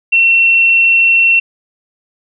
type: tone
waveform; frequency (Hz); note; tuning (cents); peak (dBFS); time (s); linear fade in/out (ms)
sine; 2713; E7; +49; -6; 0.12-1.4; 10
effects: none